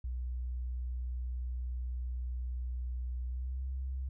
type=tone with pitch glide; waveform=sine; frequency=61.74 to 65.41 Hz; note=B1 to C2; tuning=0 to 0 cents; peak=-34 dBFS; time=0.04-4.09 s; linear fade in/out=5 ms; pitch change=+100 cents; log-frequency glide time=3.27-3.64 s; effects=none